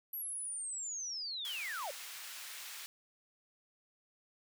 sine linear sweep, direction down, 11840 to 503 Hz, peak -38 dBFS, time 0.13-1.91 s, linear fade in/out 5 ms
pink high-pass noise, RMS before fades -47 dBFS, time 1.45-2.86 s, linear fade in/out 0 ms, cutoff 1800 Hz, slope 12 dB/octave
effects none

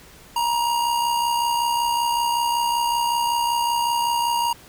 square tone with amplitude modulation, 944 Hz, A#5, 22 cents sharp, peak -18 dBFS, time 0.36-4.53 s, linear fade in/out 5 ms, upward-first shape sine, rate 65.3 Hz, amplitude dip 45%, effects pink hiss -47 dBFS RMS until 4.68 s

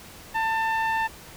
sawtooth tone with low-pass filter, 893 Hz, A5, 25 cents sharp, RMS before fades -25 dBFS, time 0.34-1.08 s, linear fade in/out 20 ms, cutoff 2100 Hz, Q 1.4, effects pink hiss -45 dBFS RMS until 1.36 s

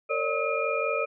sine tone cluster, 458.2 / 550 / 595 / 1282 / 2419 Hz, A#4 / C#5 / D5 / E6 / D#7, -30 / -14 / +22 / -49 / -49 cents, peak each -31 dBFS, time 0.09-1.06 s, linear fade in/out 20 ms, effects none

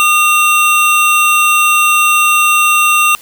square tone pair together, 1216 / 2730 Hz, D#6 / F7, -40 / -40 cents, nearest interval octave + major second, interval 1400 cents, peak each -11 dBFS, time 0-3.15 s, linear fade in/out 0 ms, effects white hiss -38 dBFS RMS until 3.21 s

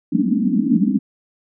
pink band-pass noise, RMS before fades -17 dBFS, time 0.12-0.99 s, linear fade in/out 10 ms, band 180 to 300 Hz, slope 96 dB/octave, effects none

